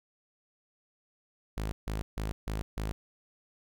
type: tone bursts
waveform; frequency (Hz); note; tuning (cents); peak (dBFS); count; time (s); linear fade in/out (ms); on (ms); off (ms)
sawtooth; 53.1; G#1; +39; -28; 5; 1.57-2.92; 0; 150; 150
effects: none